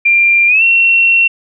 sine tone with pitch glide, 2383 to 2722 Hz, D7 to F7, +25 to -45 cents, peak -6 dBFS, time 0.05-1.28 s, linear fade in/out 10 ms, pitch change +230 cents, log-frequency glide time 0.47-0.63 s, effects none

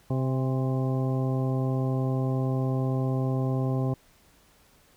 harmonic tone with a mistuned harmonic, 130.81 Hz, C3, in tune, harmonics 1 / 2 / 3 / 4 / 5 / 6 / 8, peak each -25 / -31 / -35 / -37 / -39 / -41 / -43 dBFS, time 0.1-3.94 s, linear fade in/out 5 ms, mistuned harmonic 6, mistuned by +38 cents, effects pink hiss -60 dBFS RMS until 4.96 s

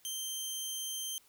15% pulse tone, 3136 Hz, G7, in tune, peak -29 dBFS, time 0.05-1.18 s, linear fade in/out 0 ms, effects white hiss -65 dBFS RMS until 1.28 s

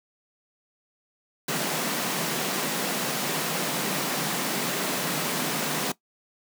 pink high-pass noise, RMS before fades -28 dBFS, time 1.48-5.92 s, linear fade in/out 5 ms, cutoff 140 Hz, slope 96 dB/octave, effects noise-tail reverb RT60 0.1 s tail -18 dB re dry

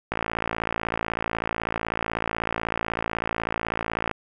click train, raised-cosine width 0.5 ms, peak -10 dBFS, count 225, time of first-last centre 0.12-4.113 s, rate 56.1 Hz, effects none

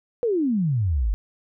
sine exponential sweep, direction down, 499.5 to 45.65 Hz, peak -19 dBFS, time 0.23-1.14 s, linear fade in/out 0 ms, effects none

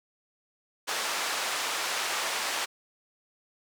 pink band-pass noise, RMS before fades -31 dBFS, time 0.87-2.66 s, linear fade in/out 20 ms, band 780 to 8200 Hz, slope 12 dB/octave, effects none

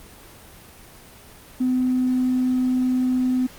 triangle tone with tanh clipping, 254.1 Hz, B3, 49 cents sharp, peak -17 dBFS, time 1.6-3.47 s, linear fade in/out 10 ms, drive 1 dB, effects pink hiss -45 dBFS RMS until 3.58 s + Opus 24 kbps

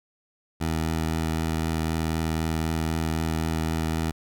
15% pulse tone with vibrato, 80.4 Hz, E2, 43 cents flat, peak -18 dBFS, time 0.6-4.12 s, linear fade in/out 20 ms, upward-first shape triangle, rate 3.9 Hz, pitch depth 15 cents each way, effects none

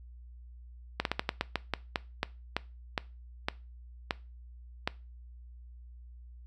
slowing click train, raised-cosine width 0.3 ms, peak -12 dBFS, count 15, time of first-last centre 1-4.875 s, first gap 52 ms, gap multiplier 1.23, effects noise-tail reverb RT60 0.3 s tail -20 dB re dry + added 60 Hz sine -47 dBFS peak until 6.46 s

